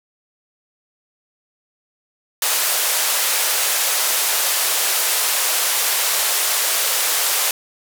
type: band-pass noise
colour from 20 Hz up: white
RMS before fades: -19 dBFS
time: 2.42-7.51 s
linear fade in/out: 2 ms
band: 470 to 15000 Hz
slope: 24 dB/octave
effects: none